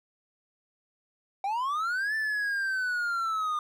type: linear two-way sweep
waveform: triangle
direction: up then down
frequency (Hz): 760 to 1772 to 1208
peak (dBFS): -25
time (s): 1.44-3.59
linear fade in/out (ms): 2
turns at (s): 2.15
effects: none